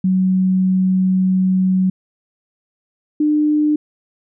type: tone pair in turn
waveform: sine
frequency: 186.8 / 300.8 Hz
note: F#3 / D4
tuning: +17 / +42 cents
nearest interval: minor sixth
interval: 825 cents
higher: second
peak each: -12 dBFS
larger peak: neither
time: 0.04-1.9 / 3.2-3.76 s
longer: first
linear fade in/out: 5 ms
effects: none